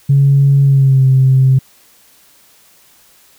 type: tone with pitch glide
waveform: sine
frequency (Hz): 139.1 to 131.98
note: C#3 to C3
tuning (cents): +6 to +15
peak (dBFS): -5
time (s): 0.09-1.59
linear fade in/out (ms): 10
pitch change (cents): -91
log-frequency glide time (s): 0.63-1.05
effects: tanh soft clip ceiling -1 dBFS + white hiss -48 dBFS RMS until 3.38 s